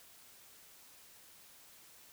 silence, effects white hiss -59 dBFS RMS until 2.12 s

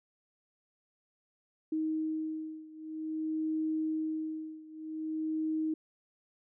sine beating tone pair, 314.2 / 314.71 Hz, D#4 / D#4, +17 / +20 cents, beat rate 0.51 Hz, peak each -34 / -36 dBFS, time 1.72-5.74 s, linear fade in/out 5 ms, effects none

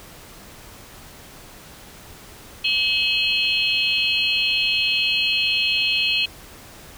sine tone cluster, 2565 / 2868 / 3123 / 3328 / 4229 Hz, E7 / F7 / G7 / G#7 / C8, -48 / +45 / -7 / +3 / +18 cents, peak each -21 / -28 / -25 / -27 / -25 dBFS, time 2.64-6.26 s, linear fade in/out 10 ms, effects pink hiss -43 dBFS RMS until 6.97 s

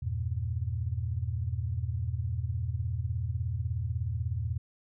sine chord, E diminished, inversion none, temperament just, 82.41 / 98.89 / 118.67 Hz, E2 / G2 / Bb2, 0 / +16 / +31 cents, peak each -33 / -35 / -33 dBFS, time 0.02-4.58 s, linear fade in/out 10 ms, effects none

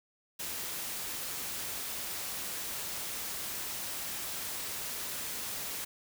white noise, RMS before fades -38 dBFS, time 0.39-5.85 s, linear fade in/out 10 ms, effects none

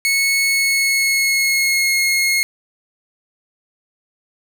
sawtooth tone with pitch glide, 2200 to 2158 Hz, C#7 to C#7, -14 to -47 cents, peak -11 dBFS, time 0.05-2.43 s, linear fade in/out 0 ms, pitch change -33 cents, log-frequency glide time 0.43-1.98 s, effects none

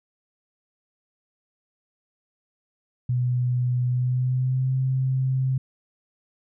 sine tone with pitch glide, 124.2 to 131.13 Hz, B2 to C3, +10 to +4 cents, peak -20 dBFS, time 3.09-5.58 s, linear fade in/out 5 ms, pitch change +94 cents, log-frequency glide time 3.88-4.75 s, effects none

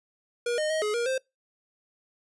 square tone with pitch steps, 478.1 / 614 / 630 / 421.9 / 473.1 / 524 Hz, A#4 / D#5 / D#5 / G#4 / A#4 / C5, +44 / -23 / +21 / +27 / +26 / +2 cents, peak -26 dBFS, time 0.46-1.18 s, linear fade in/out 5 ms, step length 120 ms, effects noise-tail reverb RT60 0.2 s tail -24 dB re dry + resampled to 24000 Hz

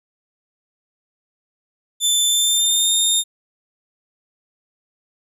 20% pulse tone with pitch glide, 3533 to 3655 Hz, A7 to A#7, +6 to -35 cents, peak -9 dBFS, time 2-3.24 s, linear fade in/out 50 ms, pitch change +59 cents, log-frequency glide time 2.27-2.92 s, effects none

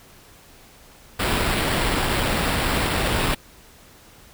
pink noise with sample-and-hold, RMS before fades -22 dBFS, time 1.19-3.35 s, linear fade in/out 10 ms, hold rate 6300 Hz, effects pink hiss -49 dBFS RMS until 4.33 s

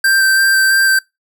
square tone with vibrato, 1568 Hz, G6, in tune, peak -10 dBFS, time 0.04-0.99 s, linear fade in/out 5 ms, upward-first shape square, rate 3 Hz, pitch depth 10 cents each way, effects noise-tail reverb RT60 0.2 s tail -24 dB re dry

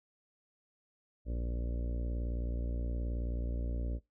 harmonic tone, 58.9 Hz, A#1, 19 cents sharp, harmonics 1 / 2 / 3 / 4 / 5 / 6 / 7 / 8 / 9 / 10, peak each -33 / -45 / -51 / -47 / -48 / -55 / -56 / -54 / -55 / -53 dBFS, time 1.25-4 s, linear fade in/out 50 ms, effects noise-tail reverb RT60 0.2 s tail -22 dB re dry

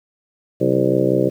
harmonic tone with a mistuned harmonic, 65.41 Hz, C2, in tune, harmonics 2 / 3 / 4 / 5 / 6 / 7 / 8 / 9, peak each -23 / -24 / -25 / -20 / -20 / -25 / -21 / -24 dBFS, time 0.6-1.3 s, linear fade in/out 20 ms, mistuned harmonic 3, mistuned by -71 cents, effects 8-bit

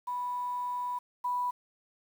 sine tone pair in turn, 985 / 985 Hz, B5 / B5, -5 / -5 cents, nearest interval unison, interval 0 cents, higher neither, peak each -31 / -28 dBFS, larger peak second, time 0.07-0.99 / 1.24-1.51 s, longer first, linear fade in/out 10 ms, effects 9-bit

